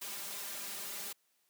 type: noise with comb filter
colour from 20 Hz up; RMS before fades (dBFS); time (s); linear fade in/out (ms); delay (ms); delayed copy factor
white; -42; 0.01-1.13; 10; 5; +1
effects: white hiss -75 dBFS RMS until 1.49 s + high-pass 200 Hz 12 dB/octave